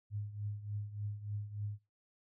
sine tone with tremolo, 103.7 Hz, G#2, 2 cents flat, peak -35 dBFS, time 0.1-1.79 s, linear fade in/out 50 ms, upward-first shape triangle, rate 3.4 Hz, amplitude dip 80%, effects noise-tail reverb RT60 0.2 s tail -17 dB re dry

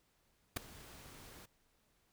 pink noise with ADSR envelope, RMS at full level -34 dBFS, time 0.56-1.46 s, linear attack 9 ms, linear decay 8 ms, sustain -21 dB, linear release 11 ms, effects pink hiss -75 dBFS RMS until 2.12 s

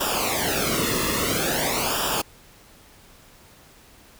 pink noise with flanger, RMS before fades -24 dBFS, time 0-2.22 s, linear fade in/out 10 ms, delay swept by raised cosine 0.47 to 1.32 ms, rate 0.49 Hz, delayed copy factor -0.8, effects pink hiss -51 dBFS RMS until 4.19 s

